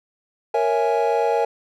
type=chord; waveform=triangle; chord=A# half-diminished seventh; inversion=none; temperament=equal; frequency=466.2 / 554.4 / 659.3 / 830.6 Hz; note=A#4 / C#5 / E5 / G#5; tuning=0 / 0 / 0 / 0 cents; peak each=-19 / -23 / -23 / -20 dBFS; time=0.54-1.45 s; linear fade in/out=5 ms; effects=none